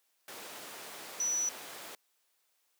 sine tone in noise, 5920 Hz, F#8, in tune, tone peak -29 dBFS, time 1.2-1.49 s, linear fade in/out 2 ms, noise pink, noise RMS -44 dBFS, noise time 0.28-1.95 s, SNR +12 dB, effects white hiss -75 dBFS RMS until 2.79 s + high-pass 400 Hz 12 dB/octave

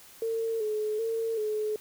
sine tone with vibrato, 439.9 Hz, A4, in tune, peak -27 dBFS, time 0.22-1.76 s, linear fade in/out 2 ms, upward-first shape square, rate 1.3 Hz, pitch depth 50 cents each way, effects white hiss -52 dBFS RMS until 1.8 s

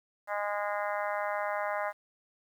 harmonic tone, 205.5 Hz, G#3, 18 cents flat, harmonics 3 / 4 / 5 / 6 / 7 / 8 / 9 / 10, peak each -34 / -36 / -38 / -40 / -41 / -42 / -43 / -44 dBFS, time 0.27-1.93 s, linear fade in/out 50 ms, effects 10-bit

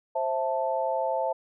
sine chord, A minor, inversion first, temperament just, 528 / 660 / 880 Hz, C5 / E5 / A5, +16 / +2 / 0 cents, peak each -29 dBFS, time 0.15-1.33 s, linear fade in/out 10 ms, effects none

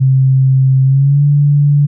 sine tone with pitch glide, 132.6 to 144.6 Hz, C3 to D3, +23 to -27 cents, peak -6 dBFS, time 0-1.87 s, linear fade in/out 20 ms, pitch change +150 cents, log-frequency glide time 0.84-1.23 s, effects none

